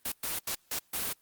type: noise bursts at uneven times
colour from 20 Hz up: white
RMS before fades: -33 dBFS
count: 5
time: 0.05-0.12 / 0.23-0.39 / 0.47-0.55 / 0.71-0.79 / 0.93-1.13 s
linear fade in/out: 5 ms
effects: white hiss -67 dBFS RMS until 1.21 s + Opus 32 kbps